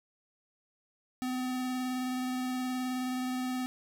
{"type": "tone with vibrato", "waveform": "square", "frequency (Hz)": 254.1, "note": "B3", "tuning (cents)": 49, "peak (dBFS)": -32, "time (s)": [1.22, 3.66], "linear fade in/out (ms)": 0, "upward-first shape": "sine", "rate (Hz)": 19, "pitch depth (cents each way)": 14, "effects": []}